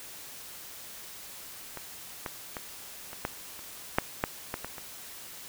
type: clicks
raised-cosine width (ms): 0.5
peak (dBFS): -23 / -18 / -20 / -26 / -14 / -30 / -7 / -10 / -16 / -20 / -25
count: 11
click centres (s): 1.773 / 2.262 / 2.568 / 3.131 / 3.251 / 3.592 / 3.985 / 4.239 / 4.541 / 4.646 / 4.782
effects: white hiss -45 dBFS RMS until 5.48 s